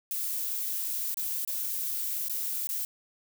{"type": "noise with dropouts", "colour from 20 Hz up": "violet", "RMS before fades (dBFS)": -32, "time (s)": [0.11, 2.85], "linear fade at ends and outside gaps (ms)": 1, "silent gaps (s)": [[1.143, 1.171], [1.449, 1.475], [2.285, 2.296], [2.671, 2.69]], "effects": []}